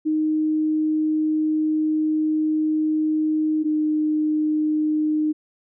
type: tone pair in turn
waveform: sine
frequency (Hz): 310 / 306.6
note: D#4 / D#4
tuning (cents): -6 / -25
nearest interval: unison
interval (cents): 19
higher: first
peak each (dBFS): -18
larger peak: neither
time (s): 0.05-3.64 / 3.64-5.33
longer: first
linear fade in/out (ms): 20
effects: none